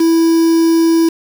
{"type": "tone with quantisation", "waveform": "triangle", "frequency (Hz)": 329.6, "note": "E4", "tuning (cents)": 0, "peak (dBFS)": -6, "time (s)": [0, 1.09], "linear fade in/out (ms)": 5, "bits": 4, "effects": []}